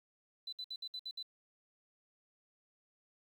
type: tone bursts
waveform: sine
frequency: 4007 Hz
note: B7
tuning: 24 cents sharp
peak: -40 dBFS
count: 7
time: 0.47-1.228 s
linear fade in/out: 5 ms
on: 56 ms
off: 61 ms
effects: 11-bit